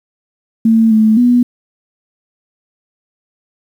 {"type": "tone with pitch steps", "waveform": "sine", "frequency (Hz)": [224.8, 218, 244.2], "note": ["A3", "A3", "B3"], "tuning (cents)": [37, -16, -19], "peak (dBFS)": -6, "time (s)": [0.65, 1.43], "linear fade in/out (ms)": 5, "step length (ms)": 260, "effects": ["7-bit"]}